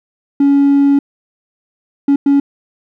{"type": "tone bursts at uneven times", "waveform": "triangle", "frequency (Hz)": 280.7, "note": "C#4", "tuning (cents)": 22, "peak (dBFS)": -4, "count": 3, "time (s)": [[0.4, 0.99], [2.08, 2.16], [2.26, 2.4]], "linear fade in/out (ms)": 5, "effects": ["tanh soft clip ceiling -2 dBFS"]}